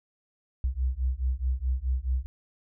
sine beating tone pair, 61.74 / 66.44 Hz, B1 / C2, 0 / +27 cents, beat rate 4.7 Hz, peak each -28 dBFS, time 0.64-2.26 s, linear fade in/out 0 ms, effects none

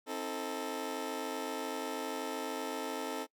20% pulse chord, A diminished, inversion first, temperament just, 264 / 316.8 / 440 Hz, C4 / Eb4 / A4, +16 / +31 / 0 cents, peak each -36 / -37 / -34 dBFS, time 0.06-3.27 s, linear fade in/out 50 ms, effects noise-tail reverb RT60 0.1 s tail -23 dB re dry

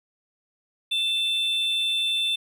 triangle tone pair together, 2655 / 3544 Hz, E7 / A7, +12 / +12 cents, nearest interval perfect fourth, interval 500 cents, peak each -29 / -21 dBFS, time 0.91-2.36 s, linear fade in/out 10 ms, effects none

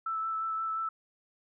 sine tone with vibrato, 1318.5 Hz, E6, in tune, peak -30 dBFS, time 0.06-0.89 s, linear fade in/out 5 ms, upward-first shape sine, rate 5.7 Hz, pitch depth 13 cents each way, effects none

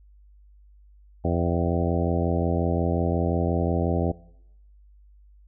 harmonic tone with a mistuned harmonic, 85.6 Hz, F2, 34 cents flat, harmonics 1 / 2 / 3 / 4 / 5 / 6 / 7 / 8 / 9, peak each -25 / -28 / -30 / -31 / -32 / -33 / -33 / -34 / -35 dBFS, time 1.24-4.12 s, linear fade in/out 10 ms, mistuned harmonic 8, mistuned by -38 cents, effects noise-tail reverb RT60 0.8 s tail -21 dB re dry + added 50 Hz sine -50 dBFS peak until 5.47 s

